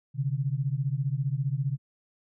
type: beating tone pair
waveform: sine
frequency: 130.81 / 145.81 Hz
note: C3 / D3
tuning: 0 / -12 cents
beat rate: 15 Hz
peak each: -28 / -29 dBFS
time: 0.14-1.78 s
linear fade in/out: 50 ms
effects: none

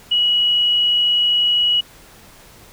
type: tone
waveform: sine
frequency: 2918 Hz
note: F#7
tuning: 25 cents flat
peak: -13 dBFS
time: 0.11-1.81 s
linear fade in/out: 10 ms
effects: pink hiss -45 dBFS RMS until 2.72 s

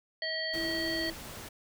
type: harmonic tone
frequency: 639 Hz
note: D#5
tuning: 46 cents sharp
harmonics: 1 / 3 / 5 / 7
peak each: -38 / -35 / -41 / -36 dBFS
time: 0.22-1.1 s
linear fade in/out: 2 ms
type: noise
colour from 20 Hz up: pink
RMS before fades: -44 dBFS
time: 0.53-1.49 s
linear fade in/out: 10 ms
type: tone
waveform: sine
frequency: 329.6 Hz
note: E4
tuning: in tune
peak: -35 dBFS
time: 0.53-1.14 s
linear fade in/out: 50 ms
effects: none

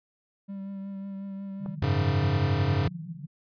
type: tone with vibrato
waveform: triangle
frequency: 196 Hz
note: G3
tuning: in tune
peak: -32 dBFS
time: 0.48-1.76 s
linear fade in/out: 20 ms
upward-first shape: triangle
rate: 5.5 Hz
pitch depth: 23 cents each way
type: band-pass noise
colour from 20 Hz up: pink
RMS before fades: -38 dBFS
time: 1.6-3.27 s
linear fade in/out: 5 ms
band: 140 to 180 Hz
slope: 96 dB/octave
type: clicks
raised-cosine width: 1 ms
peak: -27 dBFS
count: 2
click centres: 1.661 / 2.363 s
type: chord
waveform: square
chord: F# suspended second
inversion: none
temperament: equal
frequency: 92.5 / 103.83 / 138.59 Hz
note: F#2 / G#2 / C#3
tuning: 0 / 0 / 0 cents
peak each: -28 dBFS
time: 1.82-2.88 s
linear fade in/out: 5 ms
effects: resampled to 11025 Hz

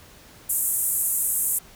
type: band-pass noise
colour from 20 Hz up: white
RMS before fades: -24 dBFS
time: 0.49-1.59 s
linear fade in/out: 10 ms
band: 7800 to 14000 Hz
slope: 48 dB/octave
effects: pink hiss -49 dBFS RMS until 1.75 s

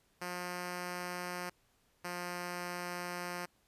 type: tone pair in turn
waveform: 5% pulse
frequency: 178.3 / 176.86 Hz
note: F3 / F3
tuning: +36 / +22 cents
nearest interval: unison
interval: 14 cents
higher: first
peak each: -27 dBFS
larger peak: neither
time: 0.21-1.5 / 2.04-3.46 s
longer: second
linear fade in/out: 10 ms
effects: pink hiss -72 dBFS RMS until 3.67 s + resampled to 32000 Hz

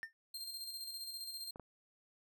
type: tone with exponential decay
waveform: triangle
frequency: 1806 Hz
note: A6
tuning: 45 cents sharp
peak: -35 dBFS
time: 0.03-0.13 s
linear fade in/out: 0 ms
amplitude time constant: 20 ms
type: tone with tremolo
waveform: sawtooth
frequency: 4186 Hz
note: C8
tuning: in tune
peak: -39 dBFS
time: 0.34-1.51 s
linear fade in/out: 5 ms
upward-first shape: square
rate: 15 Hz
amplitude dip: 40%
type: clicks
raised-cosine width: 1 ms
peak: -35 dBFS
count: 2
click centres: 1.559 / 1.597 s
effects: none

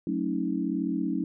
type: chord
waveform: sine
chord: D# half-diminished seventh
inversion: first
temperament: equal with one note detuned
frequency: 185 / 220 / 277.2 / 318.6 Hz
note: F#3 / A3 / C#4 / D#4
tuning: 0 / 0 / 0 / +41 cents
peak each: -32 / -33 / -30 / -31 dBFS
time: 0.07-1.24 s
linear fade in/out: 2 ms
effects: none

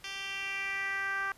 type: tone with band-pass filter sweep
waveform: 10% pulse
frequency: 392 Hz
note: G4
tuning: in tune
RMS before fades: -35 dBFS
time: 0.04-1.32 s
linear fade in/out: 2 ms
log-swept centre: 3700 to 1400 Hz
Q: 3.2
effects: pink hiss -59 dBFS RMS until 1.37 s + resampled to 32000 Hz

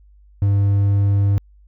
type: tone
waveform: triangle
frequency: 100.1 Hz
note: G2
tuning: 37 cents sharp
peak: -11 dBFS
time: 0.42-1.38 s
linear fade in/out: 0 ms
effects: added 50 Hz sine -46 dBFS peak until 1.67 s

